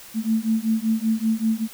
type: beating tone pair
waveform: sine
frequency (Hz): 219.5 / 224.7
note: A3 / A3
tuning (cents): -4 / +37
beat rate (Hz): 5.2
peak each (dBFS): -22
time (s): 0.14-1.68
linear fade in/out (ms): 50
effects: white hiss -43 dBFS RMS until 1.73 s